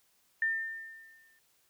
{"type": "tone with exponential decay", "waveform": "sine", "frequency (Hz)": 1802, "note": "A6", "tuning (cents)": 41, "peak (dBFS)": -25, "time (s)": [0.42, 1.39], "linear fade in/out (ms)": 2, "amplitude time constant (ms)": 210, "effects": ["white hiss -70 dBFS RMS until 1.69 s"]}